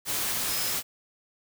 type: tone in noise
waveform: sine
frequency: 5110 Hz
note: D#8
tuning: 45 cents sharp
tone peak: -35 dBFS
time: 0.46-0.74 s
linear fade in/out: 50 ms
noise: white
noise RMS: -29 dBFS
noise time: 0.05-0.83 s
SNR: -9 dB
effects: none